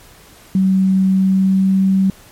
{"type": "tone with pitch glide", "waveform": "sine", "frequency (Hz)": [190, 191.76], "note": ["F#3", "G3"], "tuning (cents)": [46, -38], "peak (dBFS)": -10, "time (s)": [0.55, 2.1], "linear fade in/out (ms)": 2, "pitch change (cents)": 16, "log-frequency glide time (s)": [1.07, 1.84], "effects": ["pink hiss -44 dBFS RMS until 2.31 s", "MP3 64 kbps"]}